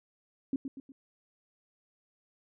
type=tone with echo; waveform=sine; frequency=270 Hz; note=C#4; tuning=45 cents flat; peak=-27 dBFS; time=0.53-0.56 s; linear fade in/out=2 ms; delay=120 ms; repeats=3; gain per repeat=-7 dB; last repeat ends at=0.92 s; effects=none